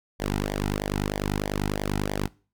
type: tone with flanger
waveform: sawtooth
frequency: 50.1 Hz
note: G1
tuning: 38 cents sharp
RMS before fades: -28 dBFS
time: 0.19-2.28 s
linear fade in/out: 20 ms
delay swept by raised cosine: 0.73 to 1.83 ms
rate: 3.1 Hz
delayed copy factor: -0.85
effects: noise-tail reverb RT60 0.4 s tail -23 dB re dry